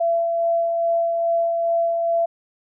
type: tone with tremolo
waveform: sine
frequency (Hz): 674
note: E5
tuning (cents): +38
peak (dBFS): -16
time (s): 0-2.26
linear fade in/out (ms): 10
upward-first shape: sine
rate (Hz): 2.4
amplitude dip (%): 30
effects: none